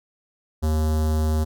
square tone with notch filter, 77.78 Hz, D#2, in tune, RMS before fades -21 dBFS, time 0.62-1.45 s, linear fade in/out 20 ms, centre 2300 Hz, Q 0.59, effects none

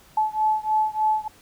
sine beating tone pair, 862 / 865.3 Hz, A5 / A5, -36 / -29 cents, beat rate 3.3 Hz, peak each -22 / -23 dBFS, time 0.17-1.28 s, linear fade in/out 5 ms, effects pink hiss -53 dBFS RMS until 1.41 s

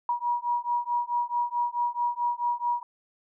sine beating tone pair, 958 / 962.6 Hz, A#5 / B5, +47 / -45 cents, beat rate 4.6 Hz, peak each -28 dBFS, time 0.09-2.83 s, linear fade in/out 2 ms, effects none

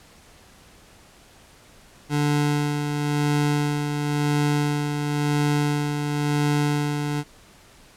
25% pulse tone with tremolo, 146.83 Hz, D3, in tune, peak -15 dBFS, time 2.09-7.24 s, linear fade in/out 50 ms, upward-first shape sine, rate 0.96 Hz, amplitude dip 45%, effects pink hiss -51 dBFS RMS until 7.96 s + low-pass 11000 Hz 12 dB/octave

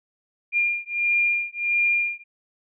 sine beating tone pair, 2404 / 2405.5 Hz, D7 / D7, +40 / +41 cents, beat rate 1.5 Hz, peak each -23 dBFS, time 0.52-2.24 s, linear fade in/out 50 ms, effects none

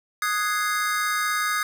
square chord, Ab dominant seventh, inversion second, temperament equal, 1244.5 / 1480 / 1661.2 / 2093 Hz, Eb6 / Gb6 / Ab6 / C7, 0 / 0 / 0 / 0 cents, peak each -26 / -32 / -29 / -31 dBFS, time 0.22-1.63 s, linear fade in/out 2 ms, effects none

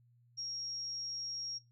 sine tone, 5588 Hz, F8, in tune, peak -38 dBFS, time 0.37-1.59 s, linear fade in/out 20 ms, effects noise-tail reverb RT60 0.2 s tail -19 dB re dry + added 120 Hz sine -64 dBFS peak until 1.71 s

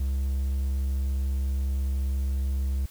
triangle tone, 67.2 Hz, C2, 47 cents sharp, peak -22 dBFS, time 0-2.86 s, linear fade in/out 5 ms, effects white hiss -53 dBFS RMS until 2.9 s

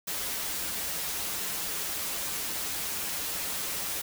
white noise with comb filter, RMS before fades -33 dBFS, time 0.07-4.02 s, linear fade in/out 10 ms, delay 8.1 ms, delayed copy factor -0.6, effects none

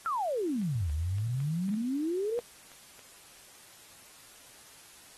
sine exponential two-way sweep, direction down then up, 1396.9 to 72.1 to 491.6 Hz, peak -28 dBFS, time 0.06-2.39 s, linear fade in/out 0 ms, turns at 0.91 s
clicks, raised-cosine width 0.3 ms, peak -36 dBFS, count 8, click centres 0.616 / 0.897 / 1.184 / 1.403 / 1.691 / 1.74 / 2.717 / 2.993 s
effects white hiss -54 dBFS RMS until 5.17 s + AAC 32 kbps

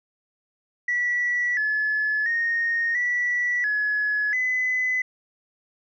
sine tone with pitch steps, 1949 / 1717 / 1855 / 1954 / 1695 / 2014 Hz, B6 / A6 / A#6 / B6 / G#6 / B6, -23 / -43 / -9 / -19 / +35 / +33 cents, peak -20 dBFS, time 0.88-5.02 s, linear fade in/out 5 ms, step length 690 ms, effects tanh soft clip ceiling -16 dBFS

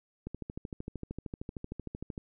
click train, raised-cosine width 3 ms, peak -25 dBFS, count 26, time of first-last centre 0.27-2.178 s, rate 13.1 Hz, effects none

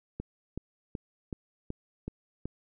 click train, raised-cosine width 3 ms, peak -22 dBFS, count 7, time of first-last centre 0.2-2.456 s, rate 2.66 Hz, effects none

